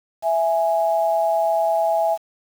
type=tone pair together; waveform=sine; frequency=660 / 830.9 Hz; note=E5 / G#5; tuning=+2 / +1 cents; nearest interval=major third; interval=399 cents; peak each=-18 / -21 dBFS; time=0.22-2.18 s; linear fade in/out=50 ms; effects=7-bit